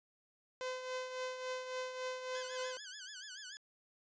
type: tone with tremolo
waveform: sawtooth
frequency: 511 Hz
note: C5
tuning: 41 cents flat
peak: -33 dBFS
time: 0.61-2.77 s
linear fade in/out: 0 ms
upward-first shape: triangle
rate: 3.6 Hz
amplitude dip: 60%
type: tone with vibrato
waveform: 10% pulse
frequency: 1592 Hz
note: G6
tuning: 26 cents sharp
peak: -37 dBFS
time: 2.35-3.57 s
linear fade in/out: 0 ms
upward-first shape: sine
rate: 6.9 Hz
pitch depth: 140 cents each way
effects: resampled to 16000 Hz